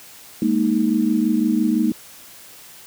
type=chord; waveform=sine; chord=Ab suspended second; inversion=none; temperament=just; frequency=207.7 / 233.6 / 311.5 Hz; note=Ab3 / Bb3 / Eb4; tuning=0 / +4 / +2 cents; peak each=-21 / -19 / -20 dBFS; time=0.42-1.92 s; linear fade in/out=2 ms; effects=white hiss -43 dBFS RMS until 2.86 s + high-pass 60 Hz 12 dB/octave